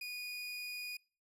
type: tone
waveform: 30% pulse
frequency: 2462 Hz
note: D#7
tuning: 19 cents flat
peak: -38 dBFS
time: 0.01-0.97 s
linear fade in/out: 5 ms
effects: noise-tail reverb RT60 0.4 s tail -24 dB re dry + resampled to 32000 Hz